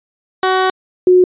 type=tone pair in turn; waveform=15% pulse / sine; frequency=375 / 364.5 Hz; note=F#4 / F#4; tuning=+23 / -26 cents; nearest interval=unison; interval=49 cents; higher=first; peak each=-5 dBFS; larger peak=neither; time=0.43-0.7 / 1.07-1.24 s; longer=first; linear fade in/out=2 ms; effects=resampled to 8000 Hz